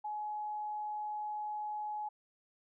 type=tone; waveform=sine; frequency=844 Hz; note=G#5; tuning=28 cents sharp; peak=-36 dBFS; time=0.04-2.09 s; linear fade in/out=10 ms; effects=none